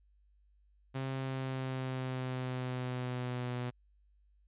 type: tone with pitch glide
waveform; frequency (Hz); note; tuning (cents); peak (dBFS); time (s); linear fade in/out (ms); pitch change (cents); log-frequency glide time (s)
sawtooth; 133.2 to 123.56; C3 to B2; +31 to +1; -31; 0.94-3.71; 20; -130; 1.12-3.56
effects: added 50 Hz sine -64 dBFS peak until 4.47 s + resampled to 8000 Hz